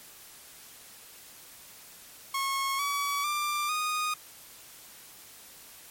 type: tone with pitch steps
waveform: sawtooth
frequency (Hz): 1091 / 1137.3 / 1185.6 / 1236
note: C#6 / C#6 / D6 / D#6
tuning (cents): -28 / +44 / +16 / -12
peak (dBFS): -24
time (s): 2.34-4.14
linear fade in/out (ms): 5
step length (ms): 450
effects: white hiss -50 dBFS RMS until 5.9 s + MP3 64 kbps